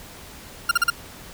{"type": "tone bursts", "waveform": "40% pulse", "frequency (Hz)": 1396.9, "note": "F6", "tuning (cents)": 0, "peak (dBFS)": -14, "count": 4, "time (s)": [0.69, 0.902], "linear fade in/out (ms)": 5, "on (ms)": 23, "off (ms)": 40, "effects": ["pink hiss -42 dBFS RMS until 1.33 s"]}